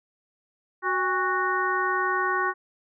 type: harmonic tone with a mistuned harmonic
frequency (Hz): 370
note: F#4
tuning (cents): 0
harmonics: 1 / 2 / 3 / 4 / 5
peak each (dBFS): -30 / -32 / -26 / -28 / -30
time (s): 0.82-2.54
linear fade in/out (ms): 50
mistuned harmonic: 2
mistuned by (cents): +150
effects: none